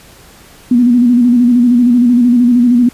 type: tone with vibrato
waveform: sine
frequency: 242.9 Hz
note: B3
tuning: 29 cents flat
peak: -5 dBFS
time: 0.71-2.89 s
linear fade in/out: 5 ms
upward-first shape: square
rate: 13 Hz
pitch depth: 46 cents each way
effects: pink hiss -40 dBFS RMS until 2.93 s + resampled to 32000 Hz